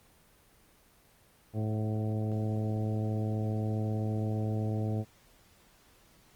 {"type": "harmonic tone with a mistuned harmonic", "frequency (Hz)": 108.1, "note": "A2", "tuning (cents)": -30, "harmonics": [1, 2, 3, 4, 5, 6, 7], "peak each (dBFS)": [-30, -36, -40, -42, -44, -46, -47], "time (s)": [1.53, 5.05], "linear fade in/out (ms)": 50, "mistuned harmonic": 6, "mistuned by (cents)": 20, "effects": ["pink hiss -62 dBFS RMS until 6.35 s", "Opus 24 kbps"]}